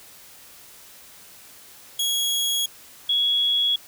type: tone pair in turn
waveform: sawtooth / sine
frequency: 3322 / 3347 Hz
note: G#7 / G#7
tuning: 0 / +13 cents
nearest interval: unison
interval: 13 cents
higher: second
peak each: -18 dBFS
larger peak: neither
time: 1.99-2.66 / 3.09-3.76 s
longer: neither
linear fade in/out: 5 ms
effects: white hiss -47 dBFS RMS until 3.87 s